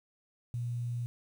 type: tone with quantisation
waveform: sine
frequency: 120 Hz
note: B2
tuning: 49 cents flat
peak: -32 dBFS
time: 0.54-1.06 s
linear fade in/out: 0 ms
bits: 10
effects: none